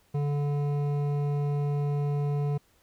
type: tone with hard clipping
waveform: triangle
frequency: 144.6 Hz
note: D3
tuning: 27 cents flat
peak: -27 dBFS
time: 0.14-2.58 s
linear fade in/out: 10 ms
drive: 15 dB
effects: pink hiss -65 dBFS RMS until 2.82 s